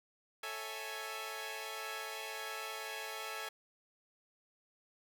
10% pulse chord, A major seventh, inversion none, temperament equal, 440 / 554.4 / 659.3 / 830.6 Hz, A4 / C#5 / E5 / G#5, 0 / 0 / 0 / 0 cents, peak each -37 / -40 / -39 / -38 dBFS, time 0.43-3.49 s, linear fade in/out 5 ms, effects none

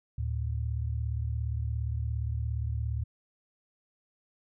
sine tone pair together, 74.55 / 111.8 Hz, D2 / A2, +27 / +28 cents, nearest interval perfect fifth, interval 701 cents, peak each -31 / -32 dBFS, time 0.18-3.04 s, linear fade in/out 5 ms, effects none

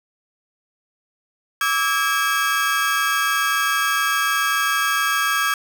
35% pulse tone cluster, 1153 / 1300 / 1633 Hz, D6 / E6 / G#6, -32 / -24 / -30 cents, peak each -22 / -22 / -19 dBFS, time 1.61-5.54 s, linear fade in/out 2 ms, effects none

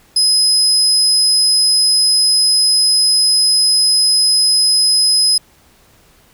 35% pulse tone, 5060 Hz, D#8, 28 cents sharp, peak -7 dBFS, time 0.16-5.38 s, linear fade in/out 5 ms, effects pink hiss -50 dBFS RMS until 6.33 s

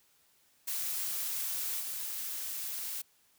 blue noise with level steps, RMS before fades -35 / -38 dBFS, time 0.67-3.02 s, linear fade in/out 10 ms, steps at 1.8 s, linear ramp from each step 5 ms, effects white hiss -68 dBFS RMS until 3.38 s

